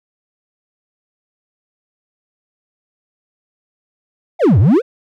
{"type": "exponential two-way sweep", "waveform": "triangle", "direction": "down then up", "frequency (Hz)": [785, 85.7, 553], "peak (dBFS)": -5, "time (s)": [4.39, 4.82], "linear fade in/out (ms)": 50, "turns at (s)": 4.59, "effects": []}